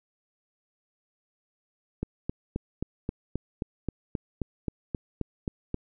click train, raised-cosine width 3 ms, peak -16 dBFS, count 15, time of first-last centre 2.03-5.744 s, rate 3.77 Hz, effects none

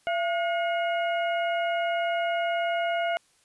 harmonic tone with a mistuned harmonic, 720 Hz, F#5, 47 cents flat, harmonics 1 / 2 / 3 / 4, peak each -25 / -33 / -35 / -38 dBFS, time 0.07-3.17 s, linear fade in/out 0 ms, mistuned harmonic 1, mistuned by -100 cents, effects white hiss -64 dBFS RMS until 3.44 s + resampled to 24000 Hz

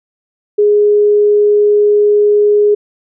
sine tone, 415.3 Hz, G#4, in tune, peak -6 dBFS, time 0.58-2.75 s, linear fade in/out 10 ms, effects none

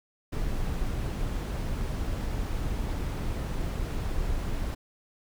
brown noise, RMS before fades -30 dBFS, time 0.32-4.75 s, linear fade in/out 10 ms, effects none

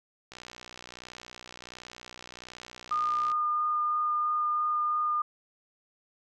click train, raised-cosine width 0.2 ms, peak -26 dBFS, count 185, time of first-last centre 0.32-3.317 s, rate 61.4 Hz
sine tone with vibrato, 1216 Hz, D#6, 40 cents flat, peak -25 dBFS, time 2.91-5.22 s, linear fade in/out 5 ms, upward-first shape sine, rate 3 Hz, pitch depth 8 cents each way
effects none

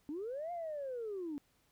sine linear two-way sweep, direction up then down, 277.2 to 711 to 277.2 Hz, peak -37 dBFS, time 0.09-1.38 s, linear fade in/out 0 ms, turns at 0.52 s, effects tanh soft clip ceiling -34 dBFS + pink hiss -73 dBFS RMS until 1.71 s

